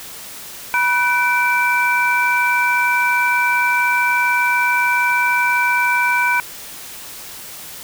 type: tone cluster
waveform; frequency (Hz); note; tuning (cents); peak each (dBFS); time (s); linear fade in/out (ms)
sine; 973 / 1506 / 2333; B5 / F#6 / D7; -26 / +30 / -12; -18; 0.74-6.4; 0
effects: white hiss -34 dBFS RMS until 7.83 s